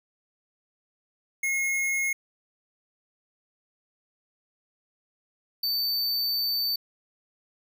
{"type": "tone pair in turn", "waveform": "square", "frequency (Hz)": [2161, 4561], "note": ["C#7", "C#8"], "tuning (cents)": [-45, 49], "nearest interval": "octave + minor second", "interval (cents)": 1294, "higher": "second", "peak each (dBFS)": -25, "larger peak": "neither", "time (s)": [[1.43, 2.13], [5.63, 6.76]], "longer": "second", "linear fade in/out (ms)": 5, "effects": ["10-bit"]}